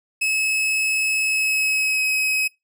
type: tone with pitch glide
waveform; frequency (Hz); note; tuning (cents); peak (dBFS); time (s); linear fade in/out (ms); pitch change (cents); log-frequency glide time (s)
40% pulse; 2583 to 2546; E7 to D#7; -36 to +39; -18; 0.21-2.48; 10; -25; 1.23-2.12
effects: noise-tail reverb RT60 0.2 s tail -24 dB re dry